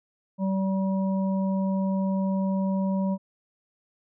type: harmonic tone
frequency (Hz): 192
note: G3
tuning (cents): -36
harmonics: 1 / 3 / 5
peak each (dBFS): -23 / -33 / -37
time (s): 0.38-3.18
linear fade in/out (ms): 50
effects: none